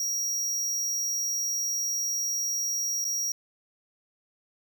square tone with dropouts, 5680 Hz, F8, 28 cents sharp, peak -27 dBFS, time 0-3.32 s, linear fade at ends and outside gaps 2 ms, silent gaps 3.044-3.05 s, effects none

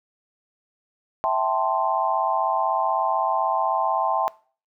sine chord, A minor seventh, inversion second, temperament equal with one note detuned, 657 / 784 / 880 / 1046.5 Hz, E5 / G5 / A5 / C6, -6 / 0 / 0 / 0 cents, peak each -25 dBFS, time 1.24-4.28 s, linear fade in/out 0 ms, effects noise-tail reverb RT60 0.4 s tail -21 dB re dry

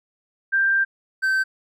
sine / triangle tone pair in turn, 1581 / 1547.6 Hz, G6 / G6, +14 / -23 cents, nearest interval unison, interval 37 cents, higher first, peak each -16 dBFS, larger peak neither, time 0.52-0.85 / 1.22-1.44 s, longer first, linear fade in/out 20 ms, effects none

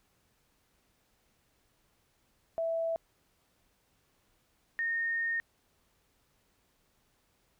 sine tone pair in turn, 659.3 / 1840.2 Hz, E5 / A#6, 0 / -23 cents, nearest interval octave + tritone, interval 1777 cents, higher second, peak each -29 / -29 dBFS, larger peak neither, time 2.58-2.96 / 4.79-5.4 s, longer second, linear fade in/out 0 ms, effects pink hiss -72 dBFS RMS until 7.59 s

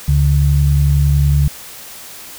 sine tone pair together, 70.85 / 141.7 Hz, C#2 / C#3, +38 / +38 cents, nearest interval octave, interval 1200 cents, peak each -12 dBFS, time 0.08-1.48 s, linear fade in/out 5 ms, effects white hiss -34 dBFS RMS until 2.38 s

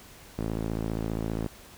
sawtooth tone with band-pass filter, 55 Hz, A1, in tune, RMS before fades -31 dBFS, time 0.38-1.47 s, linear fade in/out 5 ms, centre 280 Hz, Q 0.79, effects pink hiss -50 dBFS RMS until 1.77 s

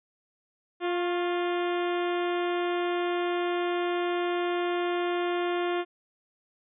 harmonic tone with a mistuned harmonic, 350.8 Hz, F4, 8 cents sharp, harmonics 1 / 2 / 3 / 4 / 5 / 6 / 7 / 8 / 9 / 10, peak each -27 / -33 / -37 / -39 / -41 / -43 / -44 / -45 / -46 / -47 dBFS, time 0.8-5.85 s, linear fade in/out 50 ms, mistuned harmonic 3, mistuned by +43 cents, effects none

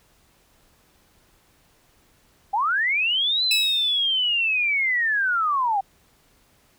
sine linear two-way sweep, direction up then down, 757 to 4088 to 757 Hz, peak -19 dBFS, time 2.53-5.81 s, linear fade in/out 10 ms, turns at 3.44 s
sawtooth tone with exponential decay, 2600 Hz, E7, 24 cents flat, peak -15 dBFS, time 3.51-4.07 s, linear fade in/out 2 ms, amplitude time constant 120 ms
effects pink hiss -60 dBFS RMS until 6.78 s

